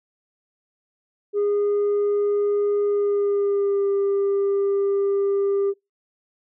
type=tone with pitch glide; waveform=sine; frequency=409.8 to 397.9 Hz; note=G#4 to G4; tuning=-23 to +26 cents; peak=-16 dBFS; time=1.33-5.74 s; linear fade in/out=50 ms; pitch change=-51 cents; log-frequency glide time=2.84-3.89 s; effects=noise-tail reverb RT60 0.2 s tail -25 dB re dry + tanh soft clip ceiling -17 dBFS